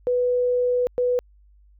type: tone bursts at uneven times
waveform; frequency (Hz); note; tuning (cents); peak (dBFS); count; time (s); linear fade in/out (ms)
sine; 493.9; B4; 0; -18; 2; 0.07-0.87 / 0.98-1.19; 0
effects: added 50 Hz sine -51 dBFS peak until 1.79 s